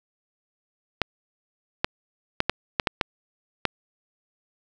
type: clicks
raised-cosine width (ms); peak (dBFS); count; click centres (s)
0.3; -4; 8; 1.017 / 1.845 / 2.404 / 2.496 / 2.798 / 2.872 / 3.012 / 3.653
effects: none